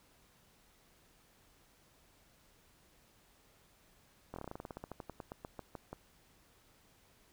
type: slowing click train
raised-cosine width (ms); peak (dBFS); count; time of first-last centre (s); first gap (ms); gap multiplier
1; -29; 22; 4.34-5.93; 22; 1.11
effects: pink hiss -67 dBFS RMS until 7.32 s